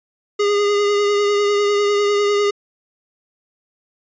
square tone with vibrato, 409.7 Hz, G#4, 24 cents flat, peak -15 dBFS, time 0.39-2.51 s, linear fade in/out 10 ms, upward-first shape triangle, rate 10 Hz, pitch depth 26 cents each way, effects resampled to 16000 Hz

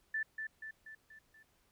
sine tone with echo, 1761 Hz, A6, 1 cent sharp, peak -33 dBFS, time 0.14-0.23 s, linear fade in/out 5 ms, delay 240 ms, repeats 5, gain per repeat -5 dB, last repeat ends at 1.43 s, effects pink hiss -73 dBFS RMS until 1.71 s

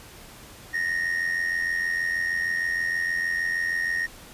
triangle tone with amplitude modulation, 1858 Hz, A#6, 6 cents flat, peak -19 dBFS, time 0.73-4.07 s, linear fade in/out 20 ms, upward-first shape sine, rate 86.4 Hz, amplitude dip 65%, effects pink hiss -46 dBFS RMS until 4.33 s + resampled to 32000 Hz

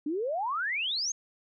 sine exponential sweep, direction up, 281.5 to 6645 Hz, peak -28 dBFS, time 0.06-1.12 s, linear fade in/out 5 ms, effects none

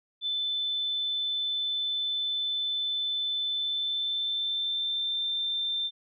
sine tone with pitch glide, 3520 to 3573 Hz, A7 to A7, 0 to +26 cents, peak -27 dBFS, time 0.21-5.91 s, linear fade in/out 50 ms, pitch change +26 cents, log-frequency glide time 3.49-5.24 s, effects none

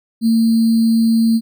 sine tone with sample-and-hold, 226.9 Hz, A#3, 47 cents flat, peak -10 dBFS, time 0.21-1.41 s, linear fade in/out 50 ms, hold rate 4410 Hz, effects none

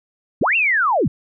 sine linear two-way sweep, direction up then down, 87.7 to 2789 to 87.7 Hz, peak -14 dBFS, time 0.41-1.08 s, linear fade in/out 5 ms, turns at 0.56 s, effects none

